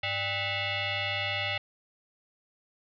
sine tone with frequency modulation, 100 Hz, G2, 35 cents sharp, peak -28 dBFS, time 0.03-1.58 s, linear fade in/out 5 ms, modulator 694 Hz, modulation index 4.7, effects none

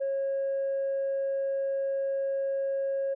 sine tone, 546 Hz, C#5, 26 cents flat, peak -25 dBFS, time 0-3.15 s, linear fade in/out 20 ms, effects tanh soft clip ceiling -24 dBFS

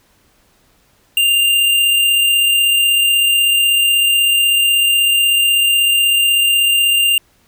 square tone with amplitude modulation, 2794 Hz, F7, in tune, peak -10 dBFS, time 1.17-7.18 s, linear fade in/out 2 ms, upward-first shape sine, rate 36.2 Hz, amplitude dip 25%, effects pink hiss -55 dBFS RMS until 7.47 s

